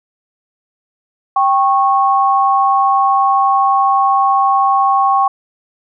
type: tone pair together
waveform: sine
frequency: 786.1 / 1098 Hz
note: G5 / C#6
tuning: +5 / -17 cents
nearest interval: tritone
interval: 578 cents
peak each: -12 dBFS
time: 1.36-5.28 s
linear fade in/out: 5 ms
effects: none